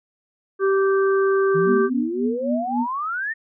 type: harmonic tone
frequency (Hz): 389.2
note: G4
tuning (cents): -12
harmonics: 1 / 3 / 4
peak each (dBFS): -16 / -26 / -28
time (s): 0.59-1.9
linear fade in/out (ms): 50
type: exponential sweep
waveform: sine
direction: up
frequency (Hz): 155.6 to 1864.7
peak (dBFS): -23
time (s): 1.54-3.34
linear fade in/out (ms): 20
type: tone with tremolo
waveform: sine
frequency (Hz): 243.5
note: B3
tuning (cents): -24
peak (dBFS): -18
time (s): 1.65-2.87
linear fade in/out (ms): 50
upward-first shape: triangle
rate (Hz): 3.7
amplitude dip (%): 100
effects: none